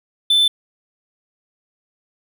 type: tone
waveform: triangle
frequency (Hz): 3526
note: A7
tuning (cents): +3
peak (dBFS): -10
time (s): 0.3-0.48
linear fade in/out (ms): 5
effects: none